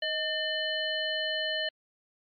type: harmonic tone with a mistuned harmonic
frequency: 600 Hz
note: D5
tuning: 37 cents sharp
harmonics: 1 / 3 / 5 / 7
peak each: -34 / -33 / -32 / -37 dBFS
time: 0.02-1.69 s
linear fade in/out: 5 ms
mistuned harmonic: 1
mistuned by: +78 cents
effects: MP3 48 kbps